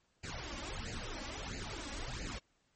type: noise with flanger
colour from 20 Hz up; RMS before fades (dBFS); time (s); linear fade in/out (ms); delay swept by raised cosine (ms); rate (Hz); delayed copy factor
pink; -42; 0.23-2.39; 10; 0.43 to 3.63; 1.5; +0.85
effects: pink hiss -75 dBFS RMS until 2.75 s + MP3 32 kbps